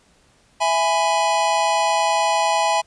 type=chord; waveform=square; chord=E major; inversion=none; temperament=equal with one note detuned; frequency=659.3 / 830.6 / 999.8 Hz; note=E5 / G#5 / B5; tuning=0 / 0 / +21 cents; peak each=-23 / -20 / -23 dBFS; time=0.6-2.82 s; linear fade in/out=20 ms; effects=pink hiss -57 dBFS RMS until 2.86 s + resampled to 22050 Hz